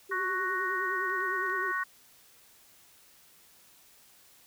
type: tone with vibrato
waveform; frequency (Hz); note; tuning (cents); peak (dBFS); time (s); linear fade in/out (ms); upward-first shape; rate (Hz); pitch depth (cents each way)
sine; 377.5; F#4; +35; -37; 0.09-1.72; 10; sine; 9.8; 82
type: chord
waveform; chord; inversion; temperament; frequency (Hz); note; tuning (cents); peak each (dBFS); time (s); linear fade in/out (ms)
sine; F# major; second; equal with one note detuned; 1108.7 / 1486 / 1864.7; C#6 / F#6 / A#6; 0 / +7 / 0; -33; 0.11-1.84; 10
type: clicks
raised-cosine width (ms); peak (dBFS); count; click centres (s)
0.2; -38; 4; 1.099 / 1.205 / 1.465 / 1.498
effects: white hiss -59 dBFS RMS until 4.46 s